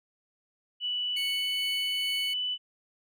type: tone with pitch glide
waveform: sine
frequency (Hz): 2960 to 2986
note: F#7 to F#7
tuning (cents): 0 to +15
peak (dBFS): -28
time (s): 0.8-2.58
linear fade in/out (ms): 50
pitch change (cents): +15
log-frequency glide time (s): 1.03-1.47
type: tone with tremolo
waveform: 30% pulse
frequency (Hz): 2217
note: C#7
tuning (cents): 0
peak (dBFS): -30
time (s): 1.16-2.34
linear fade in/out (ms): 10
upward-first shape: sine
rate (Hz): 2.3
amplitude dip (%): 25
effects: none